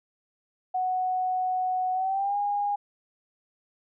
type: tone with pitch glide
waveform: sine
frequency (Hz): 740 to 816.4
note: F#5 to G#5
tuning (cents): 0 to -30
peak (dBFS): -24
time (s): 0.74-2.76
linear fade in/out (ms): 10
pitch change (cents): +170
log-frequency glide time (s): 1.93-2.37
effects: none